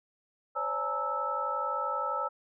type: tone cluster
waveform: sine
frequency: 522 / 573 / 846 / 918 / 1312 Hz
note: C5 / D5 / G#5 / A#5 / E6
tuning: -4 / -43 / +32 / -27 / -9 cents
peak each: -39 / -38 / -38 / -38 / -31 dBFS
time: 0.55-2.29 s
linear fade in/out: 20 ms
effects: none